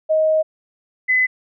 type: tone pair in turn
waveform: sine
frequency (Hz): 628 / 2018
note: D#5 / B6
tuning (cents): +16 / +37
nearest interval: octave + minor sixth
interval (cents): 2021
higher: second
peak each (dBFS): -13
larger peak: neither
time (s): 0.09-0.43 / 1.08-1.27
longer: first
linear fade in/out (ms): 20
effects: none